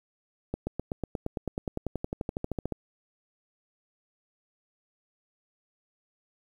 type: accelerating click train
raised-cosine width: 2 ms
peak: -17 dBFS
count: 24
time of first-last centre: 0.54-2.723 s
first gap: 130 ms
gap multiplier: 0.97
effects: 9-bit